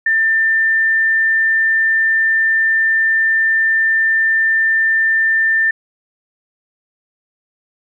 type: tone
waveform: sine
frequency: 1790 Hz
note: A6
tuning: 29 cents sharp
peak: -11 dBFS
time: 0.06-5.71 s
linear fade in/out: 5 ms
effects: none